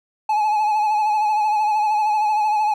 triangle tone with vibrato, 850 Hz, G#5, 40 cents sharp, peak -14 dBFS, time 0.29-2.74 s, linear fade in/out 5 ms, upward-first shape triangle, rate 13 Hz, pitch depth 52 cents each way, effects none

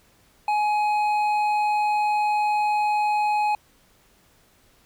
sine tone with hard clipping, 840 Hz, G#5, 19 cents sharp, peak -21 dBFS, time 0.48-3.55 s, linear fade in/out 2 ms, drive 7 dB, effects pink hiss -59 dBFS RMS until 4.85 s

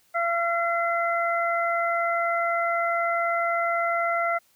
harmonic tone, 681 Hz, F5, 44 cents flat, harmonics 1 / 2 / 3, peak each -25 / -26 / -29 dBFS, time 0.14-4.39 s, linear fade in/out 20 ms, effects white hiss -63 dBFS RMS until 4.55 s

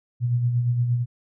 sine tone with tremolo, 121.1 Hz, B2, 34 cents flat, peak -17 dBFS, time 0.2-1.06 s, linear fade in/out 50 ms, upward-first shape sine, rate 8.6 Hz, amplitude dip 45%, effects none

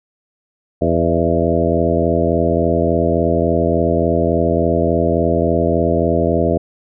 harmonic tone with a mistuned harmonic, 83.5 Hz, E2, 23 cents sharp, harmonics 1 / 2 / 3 / 4 / 5 / 6 / 7 / 8, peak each -21 / -21 / -21 / -21 / -21 / -21 / -21 / -21 dBFS, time 0.81-6.58 s, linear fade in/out 10 ms, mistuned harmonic 7, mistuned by +35 cents, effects none

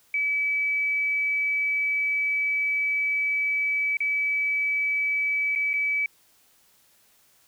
sine tone with dropouts, 2293 Hz, D7, 42 cents flat, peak -22 dBFS, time 0.14-6.06 s, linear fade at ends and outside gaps 2 ms, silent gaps 3.97-4.004 / 5.552-5.558 / 5.733-5.738 s, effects white hiss -61 dBFS RMS until 7.47 s

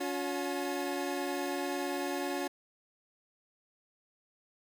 25% pulse tone cluster, 282.1 / 360.3 / 856 Hz, C#4 / F#4 / A5, +30 / -46 / -48 cents, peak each -32 / -32 / -39 dBFS, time 0-2.48 s, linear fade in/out 10 ms, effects none

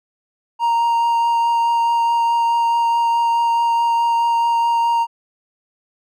triangle tone with vibrato, 932.3 Hz, A#5, in tune, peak -12 dBFS, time 0.59-5.07 s, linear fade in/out 50 ms, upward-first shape triangle, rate 4.7 Hz, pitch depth 10 cents each way, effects none

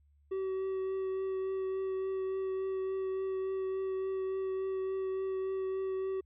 triangle tone with vibrato, 381.1 Hz, G4, 49 cents flat, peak -30 dBFS, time 0.31-6.21 s, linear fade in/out 10 ms, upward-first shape triangle, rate 3.5 Hz, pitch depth 13 cents each way, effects added 72 Hz sine -63 dBFS peak until 6.25 s + resampled to 8000 Hz

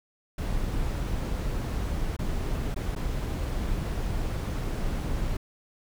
brown noise with dropouts, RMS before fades -29 dBFS, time 0.38-5.37 s, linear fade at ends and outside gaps 5 ms, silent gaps 2.166-2.189 / 2.745-2.761 / 2.952-2.961 s, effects none

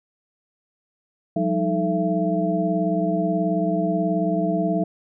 sine tone cluster, 178.3 / 196.8 / 311.4 / 437.2 / 672 Hz, F3 / G3 / D#4 / A4 / E5, +36 / +7 / +2 / -11 / +33 cents, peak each -24 / -28 / -25 / -30 / -24 dBFS, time 1.36-4.84 s, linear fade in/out 5 ms, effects none

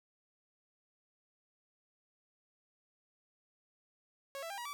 sawtooth tone with pitch steps, 551 / 662.9 / 797.4 / 959.3 / 1154.1 Hz, C#5 / E5 / G5 / A#5 / D6, -11 / +10 / +29 / +49 / -31 cents, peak -37 dBFS, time 4.35-4.73 s, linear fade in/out 0 ms, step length 76 ms, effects none

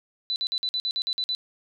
sine tone bursts, 3989 Hz, B7, 17 cents sharp, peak -24 dBFS, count 10, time 0.3-1.349 s, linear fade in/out 0 ms, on 59 ms, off 51 ms, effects none

